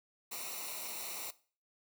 white noise with comb filter, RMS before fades -42 dBFS, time 0.31-1.31 s, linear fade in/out 10 ms, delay 0.61 ms, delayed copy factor -0.75, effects noise-tail reverb RT60 0.4 s tail -18 dB re dry

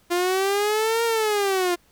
sawtooth linear two-way sweep, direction up then down, 345.6 to 466.2 to 345.6 Hz, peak -16 dBFS, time 0.1-1.76 s, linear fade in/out 20 ms, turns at 1.04 s, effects pink hiss -60 dBFS RMS until 1.91 s

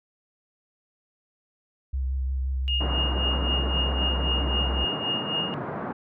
sine tone with vibrato, 65.8 Hz, C2, 10 cents sharp, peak -24 dBFS, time 1.93-4.85 s, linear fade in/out 10 ms, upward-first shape sine, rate 5.7 Hz, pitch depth 26 cents each way
sine tone with tremolo, 2846 Hz, F7, 32 cents sharp, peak -23 dBFS, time 2.68-5.54 s, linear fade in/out 0 ms, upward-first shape triangle, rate 3.8 Hz, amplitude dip 80%
pink band-pass noise, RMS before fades -32 dBFS, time 2.8-5.93 s, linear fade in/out 10 ms, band 130 to 1400 Hz, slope 24 dB/octave
effects none

